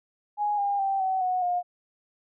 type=tone with pitch steps; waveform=sine; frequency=830.6 / 805.6 / 781.3 / 757.7 / 734.9 / 712.7 Hz; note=G#5 / G5 / G5 / F#5 / F#5 / F5; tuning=0 / +47 / -6 / +41 / -12 / +35 cents; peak=-23 dBFS; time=0.37-1.63 s; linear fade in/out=50 ms; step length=210 ms; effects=none